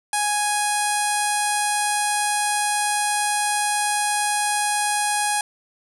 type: tone with low-pass filter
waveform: sawtooth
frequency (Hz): 831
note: G#5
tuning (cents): +1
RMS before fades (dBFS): -22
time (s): 0.13-5.41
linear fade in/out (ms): 2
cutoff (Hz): 9400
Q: 5.3
effects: none